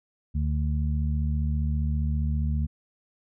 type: harmonic tone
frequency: 75 Hz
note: D2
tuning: 37 cents sharp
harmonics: 1 / 2 / 3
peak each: -24 / -30 / -34 dBFS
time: 0.34-2.67 s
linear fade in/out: 20 ms
effects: none